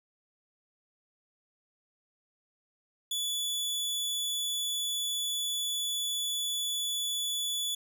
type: tone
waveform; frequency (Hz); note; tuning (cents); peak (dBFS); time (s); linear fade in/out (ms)
sawtooth; 3441; A7; -39; -27; 3.11-7.75; 5
effects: none